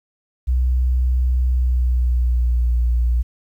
sine tone with pitch glide, 62.9 to 59.61 Hz, B1 to A#1, +32 to +39 cents, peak -13 dBFS, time 0.47-3.23 s, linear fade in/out 20 ms, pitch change -93 cents, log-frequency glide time 1.46-2.75 s, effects tanh soft clip ceiling -11 dBFS + 9-bit

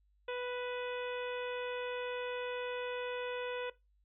harmonic tone with a mistuned harmonic, 493.9 Hz, B4, in tune, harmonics 1 / 2 / 3 / 4 / 5 / 6 / 7, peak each -37 / -46 / -46 / -51 / -48 / -53 / -52 dBFS, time 0.28-3.7 s, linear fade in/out 5 ms, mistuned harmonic 5, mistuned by +24 cents, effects noise-tail reverb RT60 0.2 s tail -18 dB re dry + added 50 Hz sine -68 dBFS peak until 4.04 s

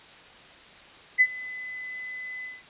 sine tone with ADSR envelope, 2011 Hz, B6, 31 cents sharp, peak -13 dBFS, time 1.18-2.63 s, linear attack 29 ms, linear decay 56 ms, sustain -21 dB, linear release 190 ms, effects white hiss -49 dBFS RMS until 2.69 s + resampled to 8000 Hz

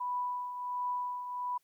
sine tone with tremolo, 987.8 Hz, B5, in tune, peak -30 dBFS, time 0-1.58 s, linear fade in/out 10 ms, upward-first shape triangle, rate 1.4 Hz, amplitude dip 60%, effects white hiss -75 dBFS RMS until 1.63 s

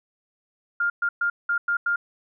sine tone bursts at uneven times, 1405 Hz, F6, 10 cents sharp, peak -20 dBFS, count 6, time 0.8-0.9 / 1.02-1.09 / 1.21-1.3 / 1.49-1.58 / 1.68-1.77 / 1.86-1.96 s, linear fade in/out 5 ms, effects none

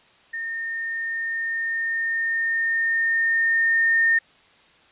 sine tone with level ramp, 1825 Hz, A#6, 37 cents flat, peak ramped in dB -27 to -15 dBFS, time 0.33-4.19 s, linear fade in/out 10 ms, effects white hiss -55 dBFS RMS until 4.91 s + resampled to 8000 Hz

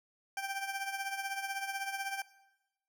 20% pulse tone with tremolo, 784 Hz, G5, in tune, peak -28 dBFS, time 0.37-2.22 s, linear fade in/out 2 ms, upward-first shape triangle, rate 16 Hz, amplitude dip 70%, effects noise-tail reverb RT60 1.0 s tail -18 dB re dry

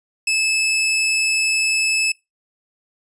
sawtooth tone, 2609 Hz, E7, 18 cents flat, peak -13 dBFS, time 0.27-2.12 s, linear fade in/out 5 ms, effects noise-tail reverb RT60 0.2 s tail -21 dB re dry + resampled to 24000 Hz

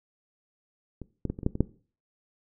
clicks, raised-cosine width 3 ms, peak -25 / -16 / -17 / -25 / -23 / -11 / -20 / -8 dBFS, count 8, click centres 1.017 / 1.253 / 1.3 / 1.389 / 1.432 / 1.464 / 1.554 / 1.606 s, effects noise-tail reverb RT60 0.4 s tail -19 dB re dry

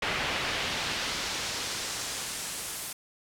brown noise with band-pass filter sweep, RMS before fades -33 dBFS, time 0.02-2.93 s, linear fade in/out 5 ms, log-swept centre 2500 to 11000 Hz, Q 1, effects none

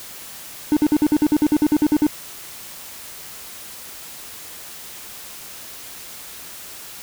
triangle tone bursts, 300 Hz, D4, 37 cents sharp, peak -10 dBFS, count 14, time 0.72-2.067 s, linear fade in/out 0 ms, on 47 ms, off 53 ms, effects white hiss -37 dBFS RMS until 7.02 s

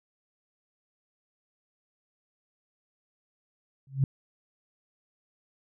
sine tone with exponential growth, 135.4 Hz, C#3, 40 cents flat, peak -16 dBFS, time 3.87-4.04 s, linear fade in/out 2 ms, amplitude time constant 36 ms, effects none

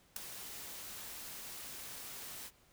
white noise with ADSR envelope, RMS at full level -35 dBFS, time 0.16-2.51 s, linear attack 4 ms, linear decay 5 ms, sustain -12 dB, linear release 50 ms, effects pink hiss -67 dBFS RMS until 2.72 s

